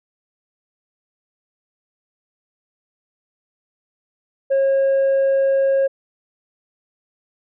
sine tone, 543 Hz, C#5, 36 cents flat, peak -11 dBFS, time 4.5-5.88 s, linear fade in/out 20 ms, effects tanh soft clip ceiling -13 dBFS

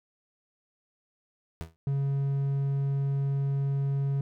30% pulse tone with exponential decay, 81.6 Hz, E2, 17 cents flat, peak -28 dBFS, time 1.61-1.76 s, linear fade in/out 0 ms, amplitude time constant 31 ms
triangle tone, 138.59 Hz, C#3, in tune, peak -23 dBFS, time 1.87-4.21 s, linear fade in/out 2 ms
effects none

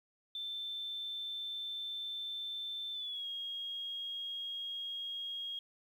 sine tone with pitch glide, 3546 to 3271 Hz, A7 to G#7, +13 to -27 cents, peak -38 dBFS, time 0.35-5.59 s, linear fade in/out 2 ms, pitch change -140 cents, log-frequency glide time 2.93-3.27 s, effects 11-bit

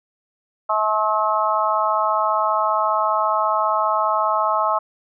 harmonic tone, 214.8 Hz, A3, 41 cents flat, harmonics 3 / 4 / 5 / 6, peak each -23 / -23 / -21 / -22 dBFS, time 0.69-4.79 s, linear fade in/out 10 ms, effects none

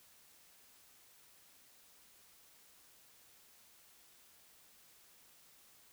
silence, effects white hiss -64 dBFS RMS until 5.92 s

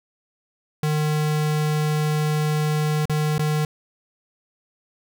square tone with dropouts, 152.2 Hz, D#3, 38 cents flat, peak -20 dBFS, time 0.83-3.65 s, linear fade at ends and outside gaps 2 ms, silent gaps 3.055-3.096 / 3.381-3.393 s, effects none

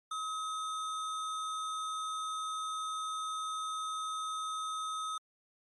sine tone with sample-and-hold, 1274 Hz, D#6, 41 cents sharp, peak -34 dBFS, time 0.11-5.18 s, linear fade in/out 5 ms, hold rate 4900 Hz, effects MP3 48 kbps

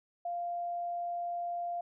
sine tone, 696 Hz, F5, 6 cents flat, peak -33 dBFS, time 0.25-1.81 s, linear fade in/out 5 ms, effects none

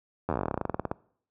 slowing click train, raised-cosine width 1 ms, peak -14 dBFS, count 22, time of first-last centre 0.29-0.914 s, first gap 11 ms, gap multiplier 1.09, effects noise-tail reverb RT60 0.6 s tail -23 dB re dry + high-pass 60 Hz 12 dB/octave

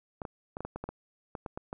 clicks, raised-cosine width 1 ms, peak -23 dBFS, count 12, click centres 0.218 / 0.252 / 0.569 / 0.606 / 0.65 / 0.76 / 0.84 / 0.89 / 1.352 / 1.462 / 1.575 / 1.729 s, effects none

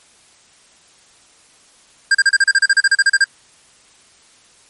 square tone bursts, 1600 Hz, G6, 35 cents sharp, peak -9 dBFS, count 16, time 2.11-3.243 s, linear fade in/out 5 ms, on 38 ms, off 35 ms, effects white hiss -50 dBFS RMS until 4.69 s + MP3 48 kbps

